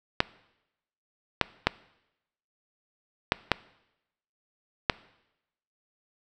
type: clicks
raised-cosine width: 0.3 ms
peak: -3 dBFS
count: 6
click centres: 0.204 / 1.413 / 1.67 / 3.321 / 3.517 / 4.898 s
effects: noise-tail reverb RT60 0.9 s tail -21 dB re dry